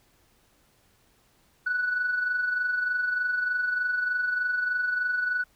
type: tone with amplitude modulation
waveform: sine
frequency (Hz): 1480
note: F#6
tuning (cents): 0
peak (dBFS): -21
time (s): 1.66-5.44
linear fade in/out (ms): 10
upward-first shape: sine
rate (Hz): 23.3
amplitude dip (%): 50
effects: tanh soft clip ceiling -19 dBFS + pink hiss -64 dBFS RMS until 5.55 s